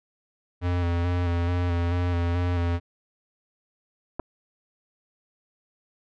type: tone with vibrato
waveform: square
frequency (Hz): 87.31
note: F2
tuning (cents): 0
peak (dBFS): -23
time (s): 0.61-2.8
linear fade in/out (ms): 50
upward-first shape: square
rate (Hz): 2.3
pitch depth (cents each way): 25
type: clicks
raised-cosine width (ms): 1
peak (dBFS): -17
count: 2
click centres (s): 4.195 / 4.198
effects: low-pass 3000 Hz 12 dB/octave